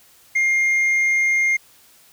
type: tone with tanh clipping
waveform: sine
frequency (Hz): 2120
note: C7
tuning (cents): +22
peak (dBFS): -16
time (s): 0.35-1.57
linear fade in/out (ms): 10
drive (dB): 3
effects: white hiss -52 dBFS RMS until 2.12 s